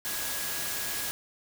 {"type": "tone in noise", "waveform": "sine", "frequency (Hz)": 1661.2, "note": "G#6", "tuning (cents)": 0, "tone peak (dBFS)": -42, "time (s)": [0.05, 1.11], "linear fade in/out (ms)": 0, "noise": "white", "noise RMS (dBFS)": -33, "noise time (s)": [0.05, 1.11], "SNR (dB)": -12, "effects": []}